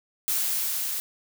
blue noise with level ramp, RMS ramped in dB -25 to -30 dBFS, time 0.28-1 s, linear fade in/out 0 ms, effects none

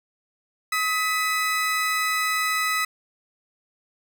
35% pulse tone pair together, 1268 / 1986.4 Hz, D#6 / B6, +32 / +9 cents, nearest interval minor sixth, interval 777 cents, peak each -23 / -23 dBFS, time 0.72-2.85 s, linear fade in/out 5 ms, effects none

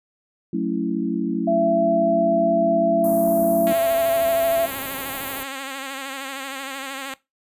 sine chord, F# minor seventh, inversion none, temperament equal with one note detuned, 183.72 / 220 / 277.2 / 329.6 Hz, F#3 / A3 / C#4 / E4, -12 / 0 / 0 / 0 cents, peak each -26 dBFS, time 0.53-3.73 s, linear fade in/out 5 ms
sine tone, 670 Hz, E5, 28 cents sharp, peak -17 dBFS, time 1.47-4.66 s, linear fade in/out 10 ms
white band-stop noise, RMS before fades -29 dBFS, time 3.04-5.43 s, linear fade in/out 0 ms, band 950 to 12000 Hz, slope 24 dB/octave
5% pulse tone with vibrato, 270.8 Hz, C#4, 40 cents flat, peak -18 dBFS, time 3.67-7.14 s, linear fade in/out 0 ms, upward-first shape sine, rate 13 Hz, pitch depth 50 cents each way
effects noise-tail reverb RT60 0.2 s tail -19 dB re dry + resampled to 32000 Hz

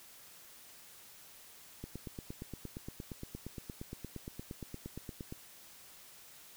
click train, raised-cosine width 3 ms, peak -29 dBFS, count 31, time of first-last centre 1.84-5.324 s, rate 8.61 Hz, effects white hiss -56 dBFS RMS until 6.56 s

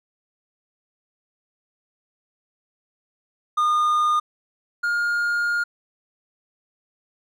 triangle tone pair in turn, 1219 / 1417.9 Hz, D#6 / F6, -36 / +26 cents, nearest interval minor third, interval 262 cents, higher second, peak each -15 / -18 dBFS, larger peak first, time 3.57-4.2 / 4.83-5.64 s, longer second, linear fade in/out 10 ms, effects none

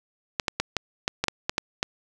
clicks, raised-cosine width 0.2 ms, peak -6 dBFS, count 10, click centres 0.398 / 0.482 / 0.6 / 0.767 / 1.079 / 1.24 / 1.283 / 1.495 / 1.581 / 1.829 s, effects none

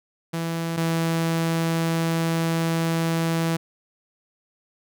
sawtooth tone pair in turn, 165.8 / 164.75 Hz, E3 / E3, +10 / -1 cents, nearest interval unison, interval 11 cents, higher first, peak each -21 / -17 dBFS, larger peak second, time 0.33-0.77 / 0.77-3.57 s, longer second, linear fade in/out 10 ms, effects none

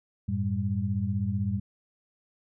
sine tone cluster, 93.8 / 109.6 / 198 Hz, F#2 / A2 / G3, +24 / -6 / +18 cents, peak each -30 dBFS, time 0.28-1.6 s, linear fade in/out 10 ms, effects none

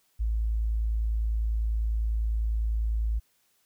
sine tone, 55 Hz, A1, in tune, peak -24 dBFS, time 0.19-3.2 s, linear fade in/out 20 ms, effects white hiss -69 dBFS RMS until 3.65 s

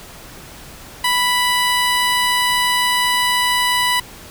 15% pulse tone, 987.8 Hz, B5, in tune, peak -8 dBFS, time 1.04-4 s, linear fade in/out 5 ms, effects pink hiss -38 dBFS RMS until 4.3 s

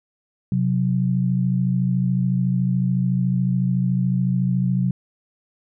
sine tone pair together, 129.6 / 183.45 Hz, C3 / F#3, -16 / -15 cents, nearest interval tritone, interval 601 cents, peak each -20 dBFS, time 0.52-4.91 s, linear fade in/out 2 ms, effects none

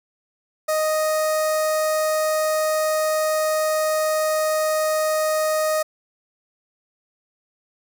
sawtooth tone with notch filter, 622.3 Hz, D#5, in tune, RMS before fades -21 dBFS, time 0.68-5.83 s, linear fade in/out 10 ms, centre 3000 Hz, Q 0.94, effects none

